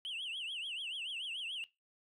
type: tone with vibrato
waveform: sine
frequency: 2966 Hz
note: F#7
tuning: 4 cents sharp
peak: -36 dBFS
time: 0.05-1.64 s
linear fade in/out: 0 ms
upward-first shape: triangle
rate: 6.9 Hz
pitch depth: 230 cents each way
effects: noise-tail reverb RT60 0.2 s tail -19 dB re dry + tanh soft clip ceiling -37 dBFS